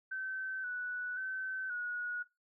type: tone with pitch steps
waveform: sine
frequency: 1537 / 1479 / 1532 / 1455 Hz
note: G6 / F#6 / G6 / F#6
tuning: -35 / -1 / -40 / -29 cents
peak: -36 dBFS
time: 0.11-2.23 s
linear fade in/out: 10 ms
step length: 530 ms
effects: noise-tail reverb RT60 0.2 s tail -17 dB re dry

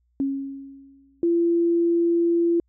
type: tone with exponential decay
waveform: sine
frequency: 273.9 Hz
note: C#4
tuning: 21 cents flat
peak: -19 dBFS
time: 0.2-1.22 s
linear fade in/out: 1 ms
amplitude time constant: 220 ms
type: tone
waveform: sine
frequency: 340 Hz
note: F4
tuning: 46 cents flat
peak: -17 dBFS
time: 1.23-2.6 s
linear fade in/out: 2 ms
effects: added 60 Hz sine -64 dBFS peak until 2.68 s

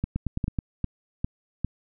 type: two click trains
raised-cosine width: 5 ms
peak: -13 / -14 dBFS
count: 5 / 5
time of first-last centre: 0.04-1.646 / 0.16-0.588 s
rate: 2.49 / 9.35 Hz
effects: none

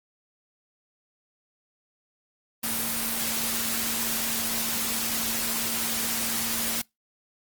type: tone in noise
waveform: sine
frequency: 228.3 Hz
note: A#3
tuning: 36 cents flat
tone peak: -37 dBFS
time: 2.63-6.82 s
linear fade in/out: 10 ms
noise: white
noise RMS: -28 dBFS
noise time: 2.63-6.82 s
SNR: -12 dB
effects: noise-tail reverb RT60 0.2 s tail -26 dB re dry + Opus 24 kbps

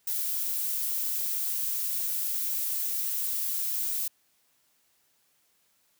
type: noise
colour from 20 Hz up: violet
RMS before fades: -30 dBFS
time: 0.07-4.08 s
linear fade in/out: 5 ms
effects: white hiss -69 dBFS RMS until 5.99 s + high-pass 60 Hz 12 dB/octave

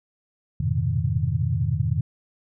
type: tone cluster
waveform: sine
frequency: 86.3 / 103.7 / 119.5 / 130.2 / 155.1 Hz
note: F2 / G#2 / A#2 / C3 / D#3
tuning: -20 / -2 / +43 / -8 / -5 cents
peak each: -27 dBFS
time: 0.6-2.01 s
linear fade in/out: 5 ms
effects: none

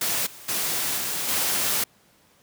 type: noise with level steps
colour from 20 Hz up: white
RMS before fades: -25 / -44 / -26 / -28 / -24 dBFS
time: 0.01-1.84 s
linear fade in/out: 5 ms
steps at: 0.26 / 0.48 / 0.97 / 1.28 s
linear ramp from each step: 10 ms
effects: pink hiss -59 dBFS RMS until 2.42 s + high-pass 100 Hz 12 dB/octave

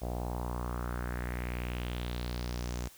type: tone with low-pass filter sweep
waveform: sawtooth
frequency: 60.6 Hz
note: B1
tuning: 32 cents flat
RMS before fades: -36 dBFS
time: 0.01-2.89 s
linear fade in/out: 20 ms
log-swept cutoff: 670 to 7200 Hz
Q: 3.2
effects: white hiss -56 dBFS RMS until 2.97 s

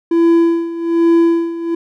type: tone with tremolo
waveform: triangle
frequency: 335.4 Hz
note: E4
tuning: 30 cents sharp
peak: -5 dBFS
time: 0.11-1.75 s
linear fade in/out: 5 ms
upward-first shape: sine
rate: 1.2 Hz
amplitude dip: 80%
effects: none

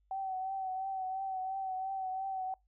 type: tone with vibrato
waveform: sine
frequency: 762 Hz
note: G5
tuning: 49 cents flat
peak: -34 dBFS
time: 0.11-2.54 s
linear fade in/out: 2 ms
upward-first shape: triangle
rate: 2.9 Hz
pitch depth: 40 cents each way
effects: noise-tail reverb RT60 0.2 s tail -26 dB re dry + added 50 Hz sine -69 dBFS peak until 2.67 s

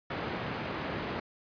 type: band-pass noise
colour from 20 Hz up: pink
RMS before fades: -36 dBFS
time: 0.1-1.2 s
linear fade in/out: 5 ms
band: 120 to 2400 Hz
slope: 12 dB/octave
effects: resampled to 11025 Hz

